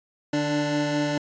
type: tone pair together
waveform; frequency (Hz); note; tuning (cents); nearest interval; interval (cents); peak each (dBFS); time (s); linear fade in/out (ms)
25% pulse; 149.2 / 293.7; D3 / D4; +28 / 0; octave; 1172; -25 / -20; 0.33-1.18; 5
effects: resampled to 16000 Hz